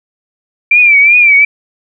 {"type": "tone with vibrato", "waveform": "sine", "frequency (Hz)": 2350, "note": "D7", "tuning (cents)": 1, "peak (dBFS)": -3, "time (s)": [0.71, 1.45], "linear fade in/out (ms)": 5, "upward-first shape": "triangle", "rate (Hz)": 2.7, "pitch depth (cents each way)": 100, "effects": []}